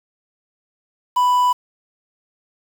triangle tone with quantisation, 990 Hz, B5, 4 cents sharp, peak -11 dBFS, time 1.16-1.53 s, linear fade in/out 10 ms, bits 6, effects none

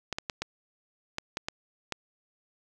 clicks, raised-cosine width 0.2 ms, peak -14 dBFS, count 8, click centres 0.127 / 0.185 / 0.298 / 0.42 / 1.184 / 1.371 / 1.485 / 1.923 s, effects none

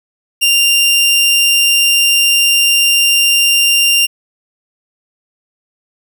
sawtooth tone, 2787 Hz, F7, 4 cents flat, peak -5 dBFS, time 0.41-4.07 s, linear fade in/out 20 ms, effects none

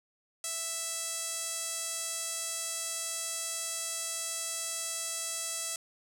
sawtooth tone with band-pass filter, 659.3 Hz, E5, in tune, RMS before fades -36 dBFS, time 0.44-5.76 s, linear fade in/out 2 ms, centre 8200 Hz, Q 2.1, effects none

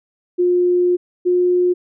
sine tone pair in turn, 356.3 / 358.2 Hz, F4 / F4, +35 / +44 cents, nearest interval unison, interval 9 cents, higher second, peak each -12 dBFS, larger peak neither, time 0.38-0.97 / 1.25-1.74 s, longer first, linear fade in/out 20 ms, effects none

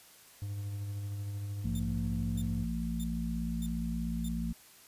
triangle tone with tremolo, 101.1 Hz, G#2, 46 cents flat, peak -32 dBFS, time 0.42-2.64 s, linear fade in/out 0 ms, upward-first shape sine, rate 13 Hz, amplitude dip 25%
harmonic tone, 56.8 Hz, A#1, 44 cents flat, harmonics 1 / 3 / 4, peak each -36 / -36 / -36 dBFS, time 1.64-4.53 s, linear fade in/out 10 ms
5% pulse tone bursts, 3580 Hz, A7, 29 cents sharp, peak -36 dBFS, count 5, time 1.75-4.285 s, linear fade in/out 2 ms, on 43 ms, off 580 ms
effects white hiss -57 dBFS RMS until 4.87 s + resampled to 32000 Hz

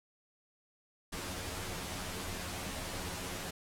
pink noise with comb filter, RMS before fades -40 dBFS, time 1.12-3.51 s, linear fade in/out 10 ms, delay 11 ms, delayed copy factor +0.8, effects low-pass 12000 Hz 12 dB/octave

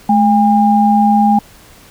sine tone pair together, 214.4 / 808.5 Hz, A3 / G#5, -45 / -47 cents, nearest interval octave + major seventh, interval 2298 cents, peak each -10 dBFS, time 0.09-1.39 s, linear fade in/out 5 ms, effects pink hiss -42 dBFS RMS until 1.9 s

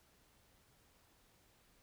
silence, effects pink hiss -70 dBFS RMS until 1.82 s

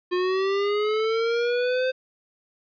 square linear sweep, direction up, 356.4 to 520 Hz, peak -22 dBFS, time 0.11-1.92 s, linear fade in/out 20 ms, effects resampled to 11025 Hz + 10-bit

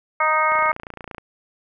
harmonic tone, 311.1 Hz, D#4, in tune, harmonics 2 / 3 / 4 / 5 / 6 / 7, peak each -25 / -22 / -19 / -28 / -31 / -23 dBFS, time 0.2-0.72 s, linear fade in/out 5 ms
click train, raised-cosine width 0.5 ms, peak -19 dBFS, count 20, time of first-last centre 0.52-1.182 s, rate 28.7 Hz
effects none

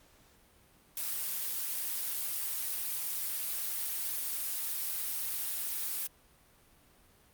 blue noise, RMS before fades -35 dBFS, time 0.97-6.07 s, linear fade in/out 2 ms, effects pink hiss -63 dBFS RMS until 7.33 s + Opus 48 kbps

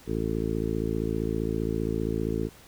harmonic tone, 55.2 Hz, A1, 6 cents sharp, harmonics 1 / 2 / 3 / 4 / 5 / 6 / 7 / 8, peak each -34 / -34 / -34 / -34 / -34 / -34 / -34 / -34 dBFS, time 0.06-2.5 s, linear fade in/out 50 ms, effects pink hiss -52 dBFS RMS until 2.67 s

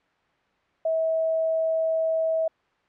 sine tone, 646 Hz, E5, 35 cents flat, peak -21 dBFS, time 0.85-2.48 s, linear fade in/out 5 ms, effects white hiss -65 dBFS RMS until 2.88 s + low-pass 2000 Hz 12 dB/octave

